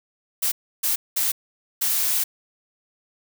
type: noise bursts at uneven times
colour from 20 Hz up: blue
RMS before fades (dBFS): -22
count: 4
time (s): 0.42-0.52 / 0.83-0.96 / 1.16-1.32 / 1.81-2.24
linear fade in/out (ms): 10
effects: none